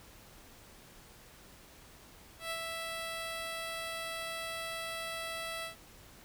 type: tone with ADSR envelope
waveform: 10% pulse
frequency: 659.3 Hz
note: E5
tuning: in tune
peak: -26 dBFS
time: 2.39-5.76 s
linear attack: 120 ms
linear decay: 53 ms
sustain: -3 dB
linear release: 120 ms
effects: pink hiss -56 dBFS RMS until 6.24 s